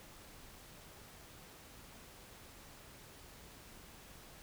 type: silence
effects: pink hiss -56 dBFS RMS until 4.42 s